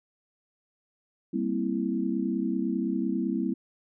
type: chord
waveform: sine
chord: C dominant seventh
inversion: second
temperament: equal with one note detuned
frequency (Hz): 196 / 231.6 / 261.6 / 329.6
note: G3 / Bb3 / C4 / E4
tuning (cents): 0 / -11 / 0 / 0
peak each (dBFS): -31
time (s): 1.33-3.54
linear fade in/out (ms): 10
effects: none